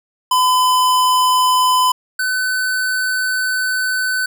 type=tone pair in turn; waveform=square; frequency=1011 / 1511.2 Hz; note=B5 / F#6; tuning=+40 / +36 cents; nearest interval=perfect fifth; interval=696 cents; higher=second; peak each=-12 / -17 dBFS; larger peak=first; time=0.31-1.92 / 2.19-4.26 s; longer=second; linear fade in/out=5 ms; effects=none